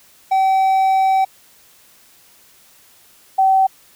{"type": "tone pair in turn", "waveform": ["triangle", "sine"], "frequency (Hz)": [767, 767], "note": ["G5", "G5"], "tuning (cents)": [-38, -38], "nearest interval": "unison", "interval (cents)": 0, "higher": "neither", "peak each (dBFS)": -10, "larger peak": "neither", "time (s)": [[0.31, 1.25], [3.38, 3.67]], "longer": "first", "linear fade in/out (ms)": 10, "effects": ["white hiss -50 dBFS RMS until 3.95 s"]}